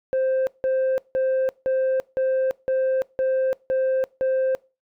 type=tone bursts; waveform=sine; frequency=524 Hz; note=C5; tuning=2 cents sharp; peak=-16 dBFS; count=9; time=0.13-4.55 s; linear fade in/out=0 ms; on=340 ms; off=170 ms; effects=noise-tail reverb RT60 0.3 s tail -25 dB re dry + tanh soft clip ceiling -18 dBFS